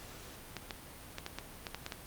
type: clicks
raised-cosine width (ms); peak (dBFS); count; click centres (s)
0.2; -21; 9; 0.567 / 0.708 / 1.184 / 1.264 / 1.386 / 1.668 / 1.746 / 1.864 / 1.922
effects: pink hiss -50 dBFS RMS until 2.06 s + Opus 48 kbps